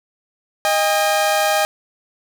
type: tone pair together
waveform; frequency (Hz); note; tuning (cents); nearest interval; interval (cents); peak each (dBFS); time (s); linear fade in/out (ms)
sawtooth; 622.9 / 806; D#5 / G5; +2 / +48; major third; 446; -14; 0.65-1.65; 0
effects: none